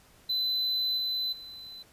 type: tone with level steps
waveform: triangle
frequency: 4023 Hz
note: B7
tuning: 31 cents sharp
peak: -25 / -27 / -41 dBFS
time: 0.29-1.83 s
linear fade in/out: 10 ms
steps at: 0.97 / 1.32 s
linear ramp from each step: 10 ms
effects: pink hiss -59 dBFS RMS until 1.92 s + resampled to 32000 Hz